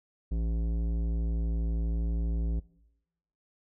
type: tone with tanh clipping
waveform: sine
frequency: 56.2 Hz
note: A1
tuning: 37 cents sharp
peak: -29 dBFS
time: 0.31-2.6 s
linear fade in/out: 10 ms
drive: 14 dB
effects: noise-tail reverb RT60 0.9 s tail -21 dB re dry